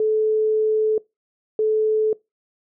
sine tone pair in turn, 433.6 / 433.6 Hz, A4 / A4, -25 / -25 cents, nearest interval unison, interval 0 cents, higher neither, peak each -16 dBFS, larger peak neither, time 0-0.98 / 1.59-2.13 s, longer first, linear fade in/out 2 ms, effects noise-tail reverb RT60 0.2 s tail -22 dB re dry

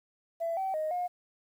sine tone with pitch steps, 668 / 767 / 622 / 715 Hz, E5 / G5 / D#5 / F5, +23 / -38 / -1 / +41 cents, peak -28 dBFS, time 0.4-1.08 s, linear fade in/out 20 ms, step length 170 ms, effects tanh soft clip ceiling -25 dBFS + 10-bit

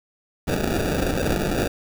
blue noise with sample-and-hold, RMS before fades -23 dBFS, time 0.47-1.68 s, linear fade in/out 10 ms, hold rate 1050 Hz, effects none

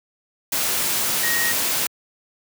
sine tone in noise, 1879 Hz, A#6, 13 cents sharp, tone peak -22 dBFS, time 1.23-1.52 s, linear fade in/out 5 ms, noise white, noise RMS -22 dBFS, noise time 0.52-1.87 s, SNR -3 dB, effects high-pass 100 Hz 12 dB/octave

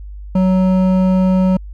sine tone with hard clipping, 186.4 Hz, F#3, 13 cents sharp, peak -12 dBFS, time 0.35-1.57 s, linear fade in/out 5 ms, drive 10 dB, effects added 50 Hz sine -28 dBFS peak until 1.73 s

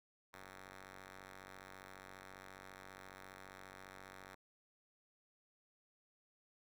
5% pulse ring-modulated tone, 94.7 Hz, F#2, 41 cents sharp, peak -39 dBFS, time 0.33-4.35 s, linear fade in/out 5 ms, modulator 1020 Hz, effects none

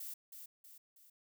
violet noise with echo, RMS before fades -45 dBFS, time 0-0.14 s, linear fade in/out 5 ms, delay 320 ms, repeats 3, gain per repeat -6 dB, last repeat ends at 1.1 s, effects none

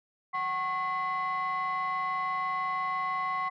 sine tone cluster, 749 / 1093 / 2027 Hz, F#5 / C#6 / B6, +21 / -25 / +45 cents, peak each -35 / -28 / -35 dBFS, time 0.33-3.5 s, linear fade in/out 20 ms, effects tanh soft clip ceiling -24 dBFS

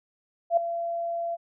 sine tone with ADSR envelope, 680 Hz, F5, 46 cents flat, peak -15 dBFS, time 0.5-1.37 s, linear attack 71 ms, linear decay 4 ms, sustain -12 dB, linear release 32 ms, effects none

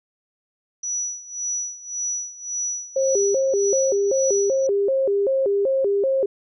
sine tone with tremolo, 5890 Hz, F#8, 9 cents flat, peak -22 dBFS, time 0.83-4.67 s, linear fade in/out 5 ms, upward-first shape sine, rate 1.8 Hz, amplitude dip 85%
sine tone with vibrato, 463.2 Hz, A#4, 11 cents flat, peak -17 dBFS, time 2.96-6.26 s, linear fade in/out 5 ms, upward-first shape square, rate 2.6 Hz, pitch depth 250 cents each way
effects none

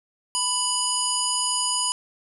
harmonic tone with a mistuned harmonic, 987.8 Hz, B5, in tune, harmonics 1 / 3 / 5 / 7 / 9 / 10, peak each -29 / -29 / -29 / -29 / -29 / -29 dBFS, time 0.35-1.92 s, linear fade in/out 0 ms, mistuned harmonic 10, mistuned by +42 cents, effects none

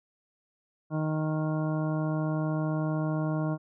harmonic tone, 155.56 Hz, D#3, in tune, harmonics 1 / 2 / 3 / 4 / 5 / 6 / 7 / 9, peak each -28 / -32 / -44 / -36 / -44 / -45 / -42 / -45 dBFS, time 0.9-3.58 s, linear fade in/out 50 ms, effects none

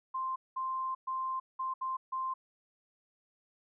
sine tone bursts at uneven times, 1046.5 Hz, C6, in tune, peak -32 dBFS, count 6, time 0.14-0.36 / 0.56-0.95 / 1.07-1.4 / 1.59-1.74 / 1.81-1.97 / 2.12-2.34 s, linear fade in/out 10 ms, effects none

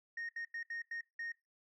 sine tone bursts at uneven times, 1854 Hz, A#6, 10 cents flat, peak -37 dBFS, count 6, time 0.17-0.29 / 0.36-0.45 / 0.54-0.63 / 0.7-0.82 / 0.91-1.01 / 1.19-1.32 s, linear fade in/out 5 ms, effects noise-tail reverb RT60 0.2 s tail -21 dB re dry + tanh soft clip ceiling -37 dBFS

